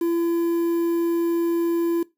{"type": "tone with quantisation", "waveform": "triangle", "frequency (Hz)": 338.2, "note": "E4", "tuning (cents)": 44, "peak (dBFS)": -17, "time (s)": [0.01, 2.03], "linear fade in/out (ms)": 5, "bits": 7, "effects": ["noise-tail reverb RT60 0.2 s tail -20 dB re dry"]}